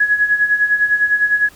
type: tone with tremolo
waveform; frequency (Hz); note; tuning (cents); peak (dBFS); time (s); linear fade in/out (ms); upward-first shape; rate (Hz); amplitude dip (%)
sine; 1679; G#6; +18; -9; 0-1.49; 5; sine; 9.9; 70
effects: pink hiss -45 dBFS RMS until 1.55 s